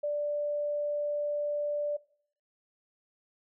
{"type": "tone", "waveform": "sine", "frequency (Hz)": 587.3, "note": "D5", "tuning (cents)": 0, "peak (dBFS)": -28, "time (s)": [0.03, 1.97], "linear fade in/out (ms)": 10, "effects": ["noise-tail reverb RT60 0.6 s tail -21 dB re dry"]}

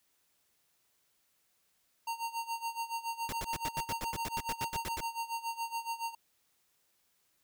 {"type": "tone with tremolo", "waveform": "square", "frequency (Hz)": 921, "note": "A#5", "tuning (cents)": -21, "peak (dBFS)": -33, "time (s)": [2.07, 6.15], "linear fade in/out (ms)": 5, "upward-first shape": "sine", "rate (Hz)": 7.1, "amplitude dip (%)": 85}
{"type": "noise bursts", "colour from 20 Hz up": "pink", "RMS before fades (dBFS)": -38, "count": 15, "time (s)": [3.29, 5.004], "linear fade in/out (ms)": 0, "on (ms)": 34, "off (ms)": 86}
{"effects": ["white hiss -74 dBFS RMS until 7.43 s"]}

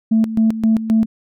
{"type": "tone with tremolo", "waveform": "sine", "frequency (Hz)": 222.1, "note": "A3", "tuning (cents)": 16, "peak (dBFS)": -9, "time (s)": [0.11, 1.06], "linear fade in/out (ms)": 10, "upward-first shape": "square", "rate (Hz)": 3.8, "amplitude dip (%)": 75, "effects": ["tanh soft clip ceiling -7 dBFS"]}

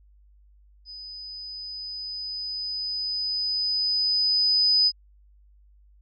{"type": "tone with level ramp", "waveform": "sine", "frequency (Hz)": 4998, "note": "D#8", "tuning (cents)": 7, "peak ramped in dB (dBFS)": [-38, -16], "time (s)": [0.85, 4.92], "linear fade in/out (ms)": 50, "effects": ["added 50 Hz sine -53 dBFS peak until 6.01 s"]}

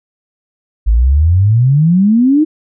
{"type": "exponential sweep", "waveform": "sine", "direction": "up", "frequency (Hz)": [51.3, 319.8], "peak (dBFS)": -6, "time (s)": [0.86, 2.45], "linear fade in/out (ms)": 20, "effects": []}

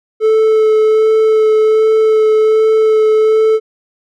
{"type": "tone with vibrato", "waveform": "triangle", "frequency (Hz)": 436.3, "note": "A4", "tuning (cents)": -15, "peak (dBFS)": -5, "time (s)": [0.2, 3.6], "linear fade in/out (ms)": 50, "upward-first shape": "sine", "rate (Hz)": 1.3, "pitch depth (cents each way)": 11, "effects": []}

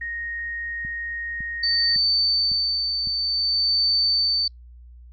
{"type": "tone", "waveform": "sine", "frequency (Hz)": 1864.7, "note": "A#6", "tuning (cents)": 0, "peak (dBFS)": -27, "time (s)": [0.01, 1.96], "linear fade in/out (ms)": 5}
{"type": "click train", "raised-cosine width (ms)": 5, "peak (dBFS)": -26, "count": 5, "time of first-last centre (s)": [0.85, 3.072], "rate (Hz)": 1.8}
{"type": "tone with tremolo", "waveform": "sine", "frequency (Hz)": 4554, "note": "C#8", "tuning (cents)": 46, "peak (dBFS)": -17, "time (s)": [1.63, 4.48], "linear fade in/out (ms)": 5, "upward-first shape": "sine", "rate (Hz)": 0.54, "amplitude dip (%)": 45}
{"effects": ["added 60 Hz sine -42 dBFS peak until 5.12 s", "Opus 24 kbps"]}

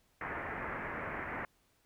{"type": "low-pass noise", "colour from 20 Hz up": "white", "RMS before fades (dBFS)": -40, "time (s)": [0.21, 1.45], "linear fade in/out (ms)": 2, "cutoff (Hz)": 2100, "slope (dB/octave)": 48, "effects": ["pink hiss -72 dBFS RMS until 1.85 s"]}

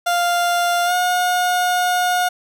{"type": "tone with pitch glide", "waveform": "30% pulse", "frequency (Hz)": [698.5, 720.6], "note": ["F5", "F#5"], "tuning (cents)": [0, -46], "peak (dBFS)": -13, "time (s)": [0.06, 2.29], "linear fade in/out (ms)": 10, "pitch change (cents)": 54, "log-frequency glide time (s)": [0.85, 0.93], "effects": []}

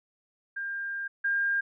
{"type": "tone pair in turn", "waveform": "sine", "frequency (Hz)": [1600, 1606.4], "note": ["G6", "G6"], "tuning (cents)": [35, 42], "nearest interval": "unison", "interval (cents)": 7, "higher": "second", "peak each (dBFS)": [-31, -24], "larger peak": "second", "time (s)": [[0.56, 1.08], [1.24, 1.61]], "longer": "first", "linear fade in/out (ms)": 10, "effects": []}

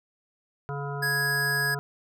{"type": "harmonic tone", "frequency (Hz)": 141.6, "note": "C#3", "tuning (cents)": 37, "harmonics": [1, 3, 5, 7, 9, 10], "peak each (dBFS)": [-32, -37, -39, -40, -42, -42], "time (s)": [0.69, 1.79], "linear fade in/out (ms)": 0}
{"type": "tone", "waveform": "square", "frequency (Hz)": 1661.2, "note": "G#6", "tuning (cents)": 0, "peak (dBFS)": -25, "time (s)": [1.02, 1.75], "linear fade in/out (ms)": 10}
{"effects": []}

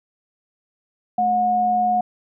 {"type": "tone pair together", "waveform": "sine", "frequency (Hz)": [215.5, 725], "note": ["A3", "F#5"], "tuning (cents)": [-36, -35], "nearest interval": "octave + major sixth", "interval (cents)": 2101, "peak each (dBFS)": [-28, -16], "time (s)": [1.18, 2.01], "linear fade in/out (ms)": 5, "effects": []}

